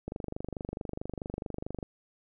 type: click train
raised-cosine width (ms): 2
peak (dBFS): -22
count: 44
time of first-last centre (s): 0.08-1.828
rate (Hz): 24.6
effects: none